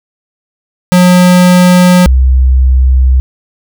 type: tone pair in turn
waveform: square / sine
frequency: 180 / 64.51 Hz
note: F#3 / C2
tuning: -47 / -24 cents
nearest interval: octave + tritone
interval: 1777 cents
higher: first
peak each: -3 dBFS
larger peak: neither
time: 0.92-2.06 / 2.06-3.2 s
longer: neither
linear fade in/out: 0 ms
effects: none